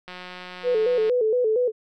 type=click train; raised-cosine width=0.3 ms; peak=-22 dBFS; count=185; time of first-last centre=0.08-1.097 s; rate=181 Hz
type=tone with vibrato; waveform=sine; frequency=465.1 Hz; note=A#4; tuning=4 cents flat; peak=-18 dBFS; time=0.63-1.72 s; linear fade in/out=50 ms; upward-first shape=square; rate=4.3 Hz; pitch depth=110 cents each way
effects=none